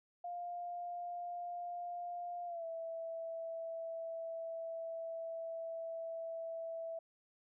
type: tone with pitch glide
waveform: sine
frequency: 702 to 658.8 Hz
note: F5 to E5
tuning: +9 to -1 cents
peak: -40 dBFS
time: 0.24-6.99 s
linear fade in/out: 5 ms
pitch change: -110 cents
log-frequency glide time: 2.46-2.65 s
effects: none